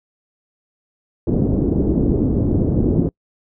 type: low-pass noise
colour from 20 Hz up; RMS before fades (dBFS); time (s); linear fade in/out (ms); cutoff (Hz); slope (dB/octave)
white; -17; 1.27-3.09; 2; 360; 24
effects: noise-tail reverb RT60 0.1 s tail -26 dB re dry